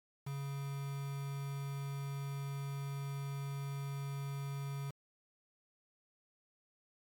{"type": "tone with quantisation", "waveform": "triangle", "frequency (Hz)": 139.3, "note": "C#3", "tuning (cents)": 9, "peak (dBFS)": -36, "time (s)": [0.26, 4.91], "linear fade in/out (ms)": 10, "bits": 8, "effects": ["MP3 96 kbps"]}